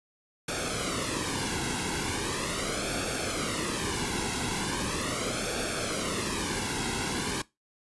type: noise with flanger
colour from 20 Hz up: pink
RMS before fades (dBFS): -31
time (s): 0.48-7.42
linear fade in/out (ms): 5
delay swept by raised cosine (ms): 1 to 1.68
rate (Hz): 0.39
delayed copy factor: -0.7
effects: noise-tail reverb RT60 0.2 s tail -20 dB re dry + resampled to 24000 Hz